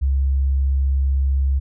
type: tone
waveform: sine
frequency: 67.8 Hz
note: C#2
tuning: 38 cents flat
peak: -15 dBFS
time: 0.01-1.6 s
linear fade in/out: 20 ms
effects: none